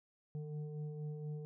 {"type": "tone with frequency modulation", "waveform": "sine", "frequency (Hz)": 151.6, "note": "D#3", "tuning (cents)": -45, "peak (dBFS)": -40, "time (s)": [0.35, 1.45], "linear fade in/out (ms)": 0, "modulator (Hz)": 299, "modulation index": 0.63, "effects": []}